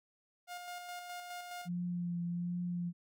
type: tone with tremolo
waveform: sawtooth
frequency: 710 Hz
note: F5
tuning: 28 cents sharp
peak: -38 dBFS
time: 0.47-1.69 s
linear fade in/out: 50 ms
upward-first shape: square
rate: 4.8 Hz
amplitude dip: 35%
type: tone with vibrato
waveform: sine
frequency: 174.61 Hz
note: F3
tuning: in tune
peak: -34 dBFS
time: 1.65-2.93 s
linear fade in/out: 50 ms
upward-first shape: triangle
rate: 1.3 Hz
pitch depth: 24 cents each way
effects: none